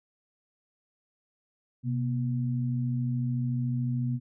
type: tone pair together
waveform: sine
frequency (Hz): 127.57 / 241.2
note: C3 / B3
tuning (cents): -43 / -41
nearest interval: major seventh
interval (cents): 1102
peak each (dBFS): -27 / -32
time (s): 1.83-4.2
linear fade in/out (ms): 50
effects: none